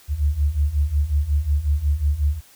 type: beating tone pair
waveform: sine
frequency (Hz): 69.9 / 75.4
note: C#2 / D2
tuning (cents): +15 / +46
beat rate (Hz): 5.5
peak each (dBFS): -22 / -19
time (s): 0.08-2.41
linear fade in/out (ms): 50
effects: white hiss -51 dBFS RMS until 2.55 s